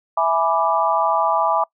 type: chord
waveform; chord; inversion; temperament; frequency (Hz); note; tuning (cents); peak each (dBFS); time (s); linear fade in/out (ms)
sine; E dominant seventh; none; equal with one note detuned; 659.3 / 834 / 987.8 / 1174.7; E5 / G#5 / B5 / D6; 0 / +7 / 0 / 0; -21; 0.17-1.64; 5
effects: noise-tail reverb RT60 0.1 s tail -24 dB re dry